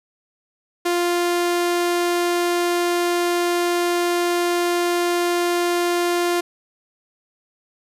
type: tone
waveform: sawtooth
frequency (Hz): 349.2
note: F4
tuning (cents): 0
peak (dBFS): -14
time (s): 0.85-6.41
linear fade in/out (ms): 10
effects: resampled to 32000 Hz + 9-bit